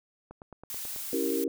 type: click train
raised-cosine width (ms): 1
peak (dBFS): -31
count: 7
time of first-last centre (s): 0.31-0.961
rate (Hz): 9.21
type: noise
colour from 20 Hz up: blue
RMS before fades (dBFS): -37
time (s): 0.7-1.44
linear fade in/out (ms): 0
type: chord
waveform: sine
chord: C# diminished seventh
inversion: none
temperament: equal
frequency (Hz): 277.2 / 329.6 / 392 / 466.2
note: C#4 / E4 / G4 / Bb4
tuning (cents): 0 / 0 / 0 / 0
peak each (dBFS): -32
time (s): 1.13-1.48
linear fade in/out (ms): 2
effects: none